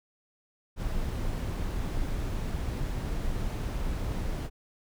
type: noise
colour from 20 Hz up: brown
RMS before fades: -31 dBFS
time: 0.76-4.5 s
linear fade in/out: 50 ms
effects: none